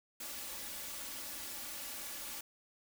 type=noise with comb filter; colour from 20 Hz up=white; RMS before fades=-44 dBFS; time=0.2-2.41 s; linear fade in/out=5 ms; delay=3.5 ms; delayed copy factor=+0.65; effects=none